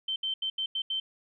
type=tone bursts at uneven times; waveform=sine; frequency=3104 Hz; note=G7; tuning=18 cents flat; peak=-28 dBFS; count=6; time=0.08-0.16 / 0.23-0.34 / 0.42-0.5 / 0.58-0.66 / 0.75-0.82 / 0.9-1 s; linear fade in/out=5 ms; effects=none